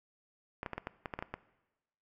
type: clicks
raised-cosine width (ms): 0.5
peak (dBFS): -22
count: 10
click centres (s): 0.631 / 0.662 / 0.733 / 0.78 / 0.871 / 1.058 / 1.138 / 1.19 / 1.225 / 1.34
effects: noise-tail reverb RT60 1.0 s tail -18 dB re dry